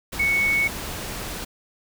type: tone in noise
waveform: sine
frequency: 2217 Hz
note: C#7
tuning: in tune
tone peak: -18 dBFS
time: 0.19-0.68 s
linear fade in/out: 10 ms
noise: pink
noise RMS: -32 dBFS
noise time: 0.12-1.45 s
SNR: +11 dB
effects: none